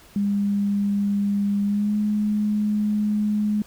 sine tone with pitch glide, 202 to 210 Hz, G#3 to G#3, -48 to +19 cents, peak -19 dBFS, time 0.16-3.62 s, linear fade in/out 2 ms, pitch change +67 cents, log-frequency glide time 1.64-1.96 s, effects pink hiss -50 dBFS RMS until 3.66 s

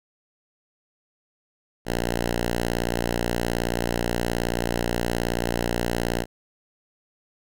5% pulse tone, 58.8 Hz, A#1, 16 cents sharp, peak -12 dBFS, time 1.85-6.26 s, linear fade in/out 50 ms, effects none

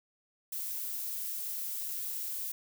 violet noise, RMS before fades -37 dBFS, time 0.52-2.52 s, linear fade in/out 5 ms, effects none

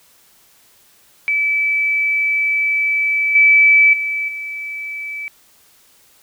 sine tone with level steps, 2306 Hz, D7, 32 cents flat, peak -14 / -7 / -18 / -24 dBFS, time 1.28-5.28 s, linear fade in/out 0 ms, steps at 3.35 / 3.93 / 4.28 s, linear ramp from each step 5 ms, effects white hiss -52 dBFS RMS until 6.22 s

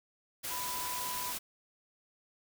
sine tone in noise, 992 Hz, B5, 7 cents sharp, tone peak -39 dBFS, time 0.5-1.33 s, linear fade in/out 20 ms, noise white, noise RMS -38 dBFS, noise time 0.43-1.39 s, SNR -4 dB, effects none

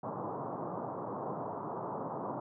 white band-pass noise, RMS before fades -39 dBFS, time 0.03-2.4 s, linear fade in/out 5 ms, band 110 to 1100 Hz, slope 48 dB/octave, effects none

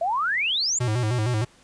sine exponential sweep, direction up, 642 to 7459 Hz, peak -21 dBFS, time 0.01-0.79 s, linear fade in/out 5 ms
square tone with vibrato, 115.3 Hz, A#2, 19 cents flat, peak -22 dBFS, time 0.8-1.45 s, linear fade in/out 10 ms, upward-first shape square, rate 6.5 Hz, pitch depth 120 cents each way
effects pink hiss -55 dBFS RMS until 1.63 s + resampled to 22050 Hz

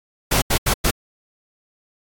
pink noise bursts at uneven times, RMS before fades -17 dBFS, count 4, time 0.31-0.42 / 0.5-0.58 / 0.66-0.74 / 0.84-0.91 s, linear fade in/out 10 ms, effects AAC 64 kbps

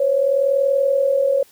sine tone pair together, 513 / 553.6 Hz, C5 / C#5, -34 / -2 cents, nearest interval minor second, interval 132 cents, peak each -21 / -15 dBFS, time 0-1.43 s, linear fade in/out 5 ms, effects white hiss -52 dBFS RMS until 1.51 s

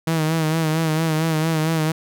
sawtooth tone with vibrato, 159.4 Hz, D#3, 42 cents sharp, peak -14 dBFS, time 0.07-1.92 s, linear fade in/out 5 ms, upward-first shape sine, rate 4.4 Hz, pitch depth 51 cents each way, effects none

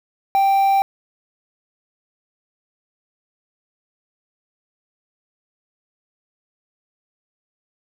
triangle tone with quantisation, 784 Hz, G5, in tune, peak -11 dBFS, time 0.35-0.82 s, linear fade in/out 0 ms, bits 6, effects none

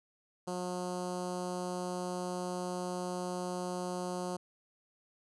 10% pulse tone with notch filter, 180 Hz, F#3, 47 cents flat, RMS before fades -37 dBFS, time 0.47-4.37 s, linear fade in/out 10 ms, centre 2300 Hz, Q 0.6, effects resampled to 24000 Hz

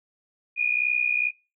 sine tone with amplitude modulation, 2449 Hz, D#7, 28 cents flat, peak -17 dBFS, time 0.56-1.32 s, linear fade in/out 50 ms, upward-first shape sine, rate 62.3 Hz, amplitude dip 75%, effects noise-tail reverb RT60 0.3 s tail -24 dB re dry

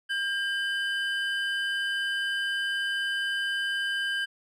triangle tone pair together, 1601 / 3022 Hz, G6 / F#7, +36 / +36 cents, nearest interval major seventh, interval 1100 cents, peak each -26 / -31 dBFS, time 0.09-4.26 s, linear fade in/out 20 ms, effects none

